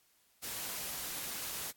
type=noise; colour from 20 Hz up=white; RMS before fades=-40 dBFS; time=0.42-1.72 s; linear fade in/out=20 ms; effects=white hiss -70 dBFS RMS until 1.76 s + AAC 64 kbps